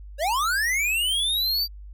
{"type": "linear sweep", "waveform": "square", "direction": "up", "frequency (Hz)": [529, 4699], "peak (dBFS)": -22, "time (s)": [0.18, 1.68], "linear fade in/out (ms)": 50, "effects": ["added 50 Hz sine -38 dBFS peak until 1.93 s"]}